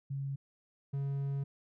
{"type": "tone pair in turn", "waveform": ["sine", "triangle"], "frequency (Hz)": [137.7, 138.9], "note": ["C#3", "C#3"], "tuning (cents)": [-11, 4], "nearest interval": "unison", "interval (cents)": 15, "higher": "second", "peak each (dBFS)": [-34, -30], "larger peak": "second", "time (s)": [[0.1, 0.36], [0.93, 1.44]], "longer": "second", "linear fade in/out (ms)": 10, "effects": []}